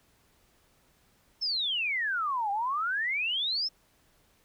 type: exponential two-way sweep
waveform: sine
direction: down then up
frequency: 5420 to 783 to 5420 Hz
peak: -27 dBFS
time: 1.41-3.69 s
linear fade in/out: 20 ms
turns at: 2.51 s
effects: pink hiss -66 dBFS RMS until 4.44 s